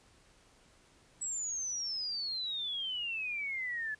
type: exponential sweep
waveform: sine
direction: down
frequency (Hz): 7860 to 1702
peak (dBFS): -34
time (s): 1.21-3.95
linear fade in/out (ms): 10
effects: pink hiss -64 dBFS RMS until 3.99 s + resampled to 22050 Hz